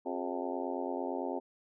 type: harmonic tone with a mistuned harmonic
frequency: 89 Hz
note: F2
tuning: 33 cents sharp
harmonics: 3 / 4 / 5 / 6 / 7 / 8 / 9 / 10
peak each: -39 / -40 / -41 / -42 / -42 / -43 / -44 / -44 dBFS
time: 0.05-1.4 s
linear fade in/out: 20 ms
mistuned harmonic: 5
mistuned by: -110 cents
effects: none